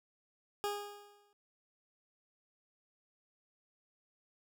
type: tone with exponential decay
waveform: 20% pulse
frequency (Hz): 410.1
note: G#4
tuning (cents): -22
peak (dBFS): -27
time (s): 0.64-1.33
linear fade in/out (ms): 0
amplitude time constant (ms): 150
effects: none